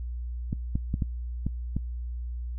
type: clicks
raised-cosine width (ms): 5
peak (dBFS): -15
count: 6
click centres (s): 0.529 / 0.755 / 0.941 / 1.022 / 1.466 / 1.766
effects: noise-tail reverb RT60 0.1 s tail -22 dB re dry + added 60 Hz sine -31 dBFS peak until 2.58 s